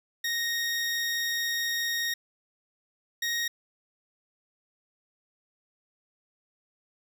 20% pulse tone pair in turn, 1864.7 / 1872.6 Hz, A#6 / A#6, 0 / +7 cents, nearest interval unison, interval 7 cents, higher second, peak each -22 dBFS, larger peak neither, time 0.24-2.14 / 3.22-3.48 s, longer first, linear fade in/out 5 ms, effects none

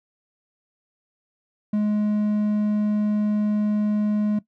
triangle tone, 210 Hz, G#3, 19 cents sharp, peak -17 dBFS, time 1.73-4.39 s, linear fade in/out 5 ms, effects noise-tail reverb RT60 0.1 s tail -17 dB re dry

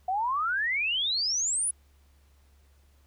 sine exponential sweep, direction up, 717 to 10430 Hz, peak -25 dBFS, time 0.08-1.71 s, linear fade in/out 5 ms, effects added 70 Hz sine -58 dBFS peak until 3.06 s + pink hiss -68 dBFS RMS until 3.06 s

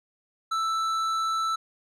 sine tone with tanh clipping, 1322 Hz, E6, 5 cents sharp, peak -26 dBFS, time 0.51-1.56 s, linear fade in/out 10 ms, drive 11 dB, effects none

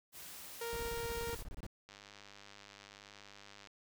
white noise, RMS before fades -50 dBFS, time 0.12-1.45 s, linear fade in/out 50 ms
sawtooth tone, 466.2 Hz, A#4, in tune, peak -35 dBFS, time 0.61-1.35 s, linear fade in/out 5 ms
brown noise bursts, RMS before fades -44 dBFS, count 16, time 0.73-1.665 s, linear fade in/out 0 ms, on 35 ms, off 25 ms
click train, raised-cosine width 0.2 ms, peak -36 dBFS, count 181, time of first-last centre 1.89-3.672 s, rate 101 Hz
effects none

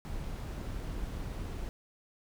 brown noise, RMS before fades -38 dBFS, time 0.05-1.69 s, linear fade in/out 0 ms, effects none

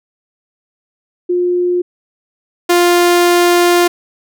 sine / sawtooth tone pair in turn, 355.7 / 350.2 Hz, F4 / F4, +32 / +5 cents, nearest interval unison, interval 27 cents, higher first, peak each -11 / -4 dBFS, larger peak second, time 1.29-1.82 / 2.69-3.88 s, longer second, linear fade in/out 10 ms, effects none

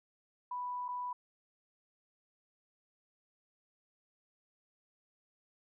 sine tone with dropouts, 987.8 Hz, B5, in tune, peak -36 dBFS, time 0.51-1.13 s, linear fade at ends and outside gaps 5 ms, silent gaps 0.882-0.886 s, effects none

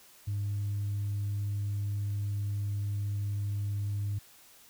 sine tone, 101.8 Hz, G#2, 34 cents flat, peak -28 dBFS, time 0.27-4.19 s, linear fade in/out 10 ms, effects tanh soft clip ceiling -27 dBFS + white hiss -57 dBFS RMS until 4.69 s

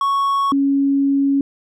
triangle / sine tone pair in turn, 1108.7 / 277.2 Hz, C#6 / C#4, 0 / 0 cents, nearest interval 2 octaves, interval 2400 cents, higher first, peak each -13 dBFS, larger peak neither, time 0.01-0.52 / 0.52-1.41 s, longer second, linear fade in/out 2 ms, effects none

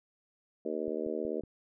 harmonic tone, 77.78 Hz, D#2, in tune, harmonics 3 / 4 / 5 / 6 / 7 / 8, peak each -41 / -39 / -37 / -37 / -42 / -42 dBFS, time 0.65-1.41 s, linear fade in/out 5 ms
click train, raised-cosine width 3 ms, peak -35 dBFS, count 4, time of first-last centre 0.88-1.437 s, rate 5.39 Hz
effects none

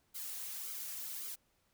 blue noise with flanger, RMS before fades -43 dBFS, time 0.14-1.36 s, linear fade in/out 20 ms, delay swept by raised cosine 1.1 to 3.5 ms, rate 1.8 Hz, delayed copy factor -0.75, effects pink hiss -75 dBFS RMS until 1.73 s

